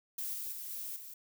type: noise with level steps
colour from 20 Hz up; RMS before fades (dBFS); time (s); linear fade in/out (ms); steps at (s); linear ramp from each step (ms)
violet; -38 / -40 / -43 / -41 / -48; 0.18-1.14; 5; 0.33 / 0.52 / 0.69 / 0.96; 5
effects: none